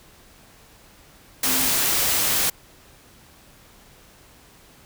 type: tone in noise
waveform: sine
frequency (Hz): 261.6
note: C4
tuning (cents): 0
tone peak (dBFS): -31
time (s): 1.46-1.69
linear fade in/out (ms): 5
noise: white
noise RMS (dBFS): -21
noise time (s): 1.43-2.5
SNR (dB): -13
effects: pink hiss -51 dBFS RMS until 4.85 s